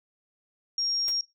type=tone; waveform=sine; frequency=5580 Hz; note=F8; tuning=2 cents flat; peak=-25 dBFS; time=0.78-1.21 s; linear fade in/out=2 ms
type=noise with exponential decay; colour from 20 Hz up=white; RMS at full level=-35 dBFS; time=1.08-1.16 s; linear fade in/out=0 ms; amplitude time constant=16 ms
effects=noise-tail reverb RT60 0.2 s tail -19 dB re dry